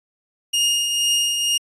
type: tone with tremolo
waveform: sawtooth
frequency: 2845 Hz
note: F7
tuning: 31 cents sharp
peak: -12 dBFS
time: 0.53-1.58 s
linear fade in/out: 10 ms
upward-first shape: triangle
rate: 2.1 Hz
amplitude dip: 45%
effects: resampled to 24000 Hz